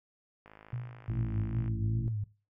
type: click train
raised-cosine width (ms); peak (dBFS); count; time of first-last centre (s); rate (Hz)
0.5; -36; 66; 0.46-1.68; 53.3
type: tone with exponential decay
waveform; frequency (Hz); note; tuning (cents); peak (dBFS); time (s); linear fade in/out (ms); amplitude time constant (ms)
sine; 122.3; B2; -16; -31; 0.73-1.24; 0; 110
type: tone with vibrato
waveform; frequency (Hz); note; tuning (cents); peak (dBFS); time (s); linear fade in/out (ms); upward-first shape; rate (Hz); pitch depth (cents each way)
sine; 110.8; A2; +13; -31; 1.08-2.24; 5; sine; 2.4; 130
type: harmonic tone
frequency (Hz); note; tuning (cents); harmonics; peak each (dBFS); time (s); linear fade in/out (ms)
55.1; A1; +3; 1 / 2 / 3 / 4 / 5 / 6; -38 / -37 / -44 / -42 / -50 / -45; 1.1-2.08; 0
effects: noise-tail reverb RT60 0.3 s tail -17 dB re dry